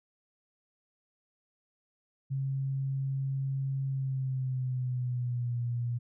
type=tone with pitch glide; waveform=sine; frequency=135.4 to 119.93 Hz; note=C#3 to A#2; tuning=-40 to +50 cents; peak=-29 dBFS; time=2.3-5.99 s; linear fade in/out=20 ms; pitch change=-210 cents; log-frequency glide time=3.87-5.59 s; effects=none